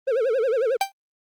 triangle tone with vibrato, 486.3 Hz, B4, 27 cents flat, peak -17 dBFS, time 0.07-0.77 s, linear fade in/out 10 ms, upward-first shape sine, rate 11 Hz, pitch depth 210 cents each way
45% pulse tone with exponential decay, 784 Hz, G5, in tune, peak -15 dBFS, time 0.81-0.92 s, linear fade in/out 2 ms, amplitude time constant 22 ms
effects Opus 32 kbps

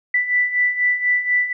sine beating tone pair, 1975.5 / 1979.6 Hz, B6 / B6, 0 / +4 cents, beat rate 4.1 Hz, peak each -22 / -17 dBFS, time 0.14-1.53 s, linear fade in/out 5 ms, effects none

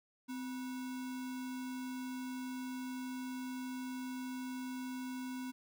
sine tone with sample-and-hold, 256.6 Hz, C4, 34 cents flat, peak -39 dBFS, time 0.28-5.52 s, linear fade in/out 20 ms, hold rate 1225 Hz, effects none

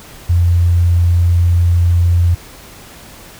sine tone, 86.7 Hz, F2, 12 cents flat, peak -8 dBFS, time 0.29-2.35 s, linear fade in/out 10 ms, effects pink hiss -37 dBFS RMS until 3.39 s

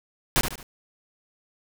pink noise with echo, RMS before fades -20 dBFS, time 0.36-0.41 s, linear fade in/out 0 ms, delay 73 ms, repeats 3, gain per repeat -8 dB, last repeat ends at 0.629 s, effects none

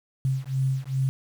sine beating tone pair, 131.9 / 134.4 Hz, C3 / C3, +14 / +47 cents, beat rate 2.5 Hz, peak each -26 dBFS, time 0.25-1.09 s, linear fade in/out 0 ms, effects 8-bit

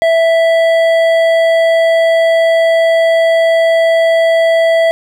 triangle tone with hard clipping, 659.3 Hz, E5, in tune, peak -9 dBFS, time 0.02-4.91 s, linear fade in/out 0 ms, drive 13 dB, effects none

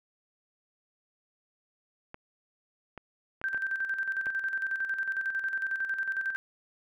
clicks, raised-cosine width 0.5 ms, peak -27 dBFS, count 5, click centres 2.144 / 2.977 / 3.415 / 3.546 / 4.268 s
sine tone with tremolo, 1566 Hz, G6, 2 cents flat, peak -27 dBFS, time 3.44-6.36 s, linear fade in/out 0 ms, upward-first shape square, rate 11 Hz, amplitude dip 55%
effects none

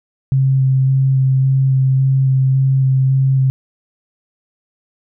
sine tone with vibrato, 133.1 Hz, C3, 30 cents sharp, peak -10 dBFS, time 0.32-3.5 s, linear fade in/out 0 ms, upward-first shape square, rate 1.8 Hz, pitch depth 10 cents each way, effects none

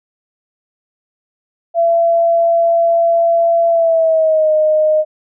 sine tone with pitch glide, 674 to 618.1 Hz, E5 to D#5, +38 to -12 cents, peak -9 dBFS, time 1.74-5.05 s, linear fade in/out 50 ms, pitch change -150 cents, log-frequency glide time 3.69-4.52 s, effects none

